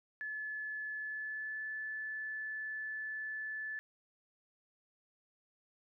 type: tone with pitch glide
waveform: sine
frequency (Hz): 1723 to 1739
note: A6 to A6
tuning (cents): -37 to -21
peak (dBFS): -38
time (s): 0.21-3.79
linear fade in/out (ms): 0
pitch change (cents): +16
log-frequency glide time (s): 0.97-1.62
effects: none